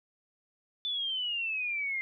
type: exponential sweep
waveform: sine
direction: down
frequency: 3520 to 2093 Hz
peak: -30 dBFS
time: 0.85-2.01 s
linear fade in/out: 0 ms
effects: none